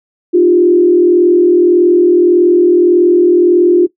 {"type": "tone with frequency modulation", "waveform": "sine", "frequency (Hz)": 351.8, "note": "F4", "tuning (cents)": 13, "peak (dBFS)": -4, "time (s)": [0.33, 3.87], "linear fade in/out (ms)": 20, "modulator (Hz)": 41.7, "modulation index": 0.67, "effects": ["noise-tail reverb RT60 0.1 s tail -17 dB re dry"]}